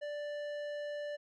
square tone with low-pass filter, 587.3 Hz, D5, in tune, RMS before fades -40 dBFS, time 0.01-1.17 s, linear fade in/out 20 ms, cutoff 3100 Hz, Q 0.57, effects none

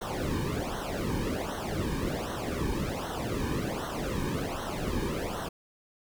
brown noise with flanger, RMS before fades -32 dBFS, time 0.01-5.49 s, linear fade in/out 10 ms, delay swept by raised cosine 0.41 to 1.51 ms, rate 1.3 Hz, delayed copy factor -0.9, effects none

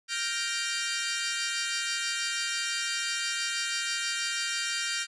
15% pulse chord, G minor seventh, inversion third, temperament equal, 1396.9 / 1568 / 1864.7 / 2349 Hz, F6 / G6 / Bb6 / D7, 0 / 0 / 0 / 0 cents, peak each -28 dBFS, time 0.08-5.07 s, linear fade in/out 50 ms, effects resampled to 22050 Hz

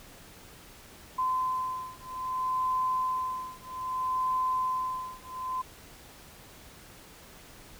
sine beating tone pair, 1026 / 1026.62 Hz, C6 / C6, -34 / -33 cents, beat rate 0.62 Hz, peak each -31 dBFS, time 1.18-5.62 s, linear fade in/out 10 ms, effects pink hiss -51 dBFS RMS until 7.79 s

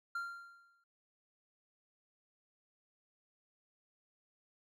triangle tone with exponential decay, 1387 Hz, F6, 12 cents flat, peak -33 dBFS, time 0.15-0.84 s, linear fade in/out 5 ms, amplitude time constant 150 ms, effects none

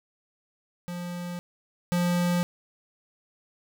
square tone pair in turn, 175.7 / 175.7 Hz, F3 / F3, +11 / +11 cents, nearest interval unison, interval 0 cents, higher neither, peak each -33 / -23 dBFS, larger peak second, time 0.88-1.39 / 1.92-2.43 s, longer neither, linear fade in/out 0 ms, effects none

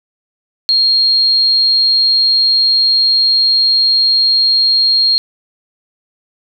sine tone, 4240 Hz, C8, 22 cents sharp, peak -8 dBFS, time 0.69-5.18 s, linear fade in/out 0 ms, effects none

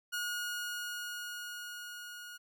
sawtooth tone with level ramp, 1440 Hz, F#6, 47 cents flat, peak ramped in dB -30 to -42 dBFS, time 0.12-2.38 s, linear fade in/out 20 ms, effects none

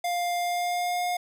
square tone with pitch glide, 702 to 713.4 Hz, F5 to F5, +9 to +37 cents, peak -26 dBFS, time 0.04-1.17 s, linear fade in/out 5 ms, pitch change +28 cents, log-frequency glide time 0.37-1.04 s, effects none

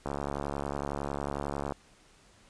click train, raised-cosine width 1 ms, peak -19 dBFS, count 119, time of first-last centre 0.06-1.722 s, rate 71 Hz, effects pink hiss -60 dBFS RMS until 2.49 s + resampled to 22050 Hz

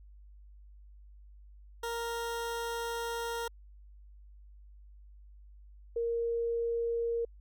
20% pulse / sine tone pair in turn, 466.2 / 466.2 Hz, A#4 / A#4, 0 / 0 cents, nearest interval unison, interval 0 cents, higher neither, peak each -29 / -29 dBFS, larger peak neither, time 1.83-3.48 / 5.96-7.25 s, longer first, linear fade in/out 5 ms, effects added 50 Hz sine -51 dBFS peak until 7.4 s

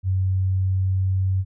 sine tone with pitch glide, 94.2 to 94.75 Hz, F#2 to F#2, +32 to +42 cents, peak -18 dBFS, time 0.03-1.45 s, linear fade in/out 50 ms, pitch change +10 cents, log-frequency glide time 0.23-1.33 s, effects none

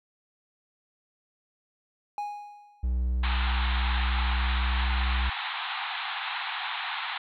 triangle tone with exponential decay, 826 Hz, G#5, 10 cents flat, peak -26 dBFS, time 2.18-3.01 s, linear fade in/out 1 ms, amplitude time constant 180 ms
triangle tone with pitch glide, 61.74 to 62.53 Hz, B1 to B1, 0 to +22 cents, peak -22 dBFS, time 2.83-5.3 s, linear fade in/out 10 ms, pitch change +22 cents, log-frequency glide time 4.06-4.93 s
pink band-pass noise, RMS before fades -33 dBFS, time 3.23-7.18 s, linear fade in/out 5 ms, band 750 to 4000 Hz, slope 96 dB/octave
effects none

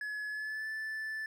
triangle tone with pitch glide, 1700 to 1753.9 Hz, G#6 to A6, +40 to -6 cents, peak -34 dBFS, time 0.01-1.26 s, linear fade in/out 2 ms, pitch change +54 cents, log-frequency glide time 0.28-0.68 s, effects none

